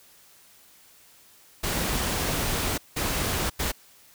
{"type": "noise bursts at uneven times", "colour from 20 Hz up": "pink", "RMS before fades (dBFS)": -27, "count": 3, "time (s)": [[1.63, 2.78], [2.96, 3.5], [3.59, 3.72]], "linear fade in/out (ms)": 10, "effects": ["white hiss -55 dBFS RMS until 4.14 s"]}